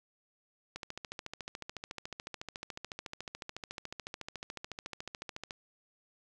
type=click train; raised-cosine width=0.2 ms; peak=-23 dBFS; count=67; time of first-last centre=0.76-5.508 s; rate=13.9 Hz; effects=none